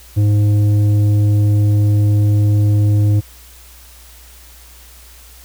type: tone with tanh clipping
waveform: triangle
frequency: 103.83 Hz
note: G#2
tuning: in tune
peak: -11 dBFS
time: 0.16-3.21 s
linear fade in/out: 20 ms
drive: 12 dB
effects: added 60 Hz sine -41 dBFS peak until 5.44 s + white hiss -43 dBFS RMS until 5.44 s